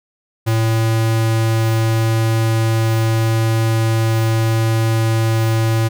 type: tone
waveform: square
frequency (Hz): 112.4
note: A2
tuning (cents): +37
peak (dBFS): -14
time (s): 0.46-5.89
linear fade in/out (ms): 20
effects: none